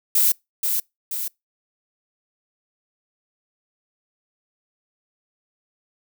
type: noise with echo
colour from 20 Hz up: violet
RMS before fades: -17 dBFS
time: 0.15-0.32 s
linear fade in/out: 5 ms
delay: 480 ms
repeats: 2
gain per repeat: -5 dB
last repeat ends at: 1.28 s
effects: noise-tail reverb RT60 0.2 s tail -26 dB re dry